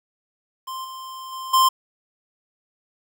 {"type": "tone with level steps", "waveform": "square", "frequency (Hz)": 1046.5, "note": "C6", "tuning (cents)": 0, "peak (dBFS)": [-30, -34, -31, -14], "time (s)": [0.67, 1.69], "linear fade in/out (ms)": 10, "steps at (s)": [0.84, 1.32, 1.53], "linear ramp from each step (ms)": 10, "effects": ["9-bit"]}